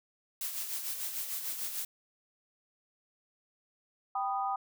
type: noise with tremolo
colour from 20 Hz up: blue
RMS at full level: -35 dBFS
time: 0.41-1.85 s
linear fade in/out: 2 ms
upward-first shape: sine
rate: 6.7 Hz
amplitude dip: 50%
type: chord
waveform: sine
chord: G augmented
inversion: none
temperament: equal with one note detuned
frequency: 784 / 987.8 / 1238.8 Hz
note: G5 / B5 / D#6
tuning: 0 / 0 / -8 cents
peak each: -32 / -38 / -35 dBFS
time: 4.15-4.56 s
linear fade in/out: 5 ms
effects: none